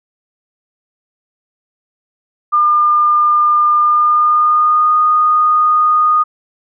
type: tone with pitch glide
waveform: sine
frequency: 1204 to 1232.1 Hz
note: D6 to D#6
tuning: +43 to -17 cents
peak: -8 dBFS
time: 2.52-6.24 s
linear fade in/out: 20 ms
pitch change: +40 cents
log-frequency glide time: 3.79-4.97 s
effects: none